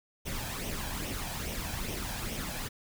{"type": "noise with flanger", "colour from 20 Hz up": "pink", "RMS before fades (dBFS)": -36, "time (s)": [0.25, 2.69], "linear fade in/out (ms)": 20, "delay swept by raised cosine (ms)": [0.33, 1.26], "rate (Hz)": 2.4, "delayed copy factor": 0.55, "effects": []}